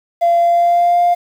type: tone with pitch glide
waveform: triangle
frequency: 686 to 701.2 Hz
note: F5 to F5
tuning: -31 to +7 cents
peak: -6 dBFS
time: 0.21-1.15 s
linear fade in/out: 20 ms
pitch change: +38 cents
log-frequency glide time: 0.39-1.01 s
effects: tanh soft clip ceiling -6 dBFS + 7-bit